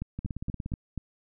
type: two click trains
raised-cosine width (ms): 5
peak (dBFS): -20 / -22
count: 5 / 10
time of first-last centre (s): 0.02-0.977 / 0.19-0.719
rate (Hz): 4.18 / 17
effects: none